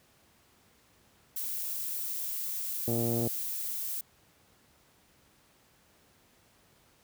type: noise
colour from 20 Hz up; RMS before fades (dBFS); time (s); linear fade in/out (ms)
violet; -35; 1.36-4.01; 5
type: click train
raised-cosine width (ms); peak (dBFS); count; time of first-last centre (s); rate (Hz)
2; -19; 47; 2.88-3.273; 117
effects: pink hiss -64 dBFS RMS until 7.03 s + high-pass 60 Hz 12 dB/octave